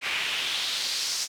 pink noise with band-pass filter sweep, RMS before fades -29 dBFS, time 0.01-1.28 s, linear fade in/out 50 ms, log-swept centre 2300 to 5800 Hz, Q 2.3, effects none

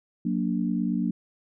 sine tone cluster, 183.9 / 233.3 / 291.3 Hz, F#3 / A#3 / D4, -10 / +2 / -14 cents, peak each -27 / -27 / -30 dBFS, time 0.25-1.11 s, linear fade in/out 5 ms, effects none

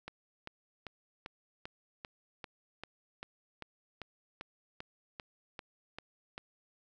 click train, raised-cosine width 0.3 ms, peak -26 dBFS, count 17, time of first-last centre 0.08-6.379 s, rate 2.54 Hz, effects none

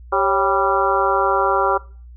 harmonic tone with a mistuned harmonic, 196 Hz, G3, in tune, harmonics 2 / 3 / 4 / 5 / 6 / 7, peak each -22 / -22 / -22 / -22 / -22 / -22 dBFS, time 0.12-1.78 s, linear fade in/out 10 ms, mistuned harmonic 3, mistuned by -100 cents, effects noise-tail reverb RT60 0.4 s tail -21 dB re dry + added 60 Hz sine -37 dBFS peak until 2.16 s

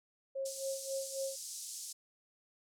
sine tone with tremolo, 540 Hz, C#5, 45 cents flat, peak -34 dBFS, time 0.35-1.36 s, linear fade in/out 10 ms, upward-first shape sine, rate 3.7 Hz, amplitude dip 85%
pink band-pass noise, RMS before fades -45 dBFS, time 0.45-1.93 s, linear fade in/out 10 ms, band 5400 to 10000 Hz, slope 24 dB/octave
effects none

